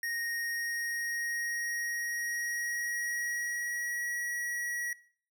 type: tone with pitch glide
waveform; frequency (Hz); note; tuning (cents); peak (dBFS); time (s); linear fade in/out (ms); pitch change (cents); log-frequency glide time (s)
square; 1864.7 to 1917.1; A#6 to A#6; 0 to +48; -33; 0.03-4.93; 2; +48; 0.5-4.14
effects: noise-tail reverb RT60 0.5 s tail -21 dB re dry